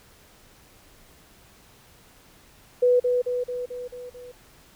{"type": "tone with echo", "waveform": "sine", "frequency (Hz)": 493.9, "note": "B4", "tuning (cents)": 0, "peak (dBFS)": -15, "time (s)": [2.82, 3], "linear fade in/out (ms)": 10, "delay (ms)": 220, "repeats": 6, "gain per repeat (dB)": -4, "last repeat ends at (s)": 4.32, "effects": ["pink hiss -54 dBFS RMS until 4.75 s"]}